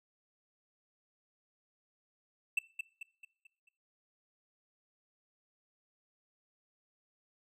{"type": "tone with echo", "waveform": "triangle", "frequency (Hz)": 2659, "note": "E7", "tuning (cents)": 14, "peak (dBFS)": -25, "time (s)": [2.57, 2.59], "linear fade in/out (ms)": 5, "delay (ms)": 220, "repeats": 5, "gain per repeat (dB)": -7, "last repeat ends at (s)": 3.69, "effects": ["noise-tail reverb RT60 0.5 s tail -22 dB re dry"]}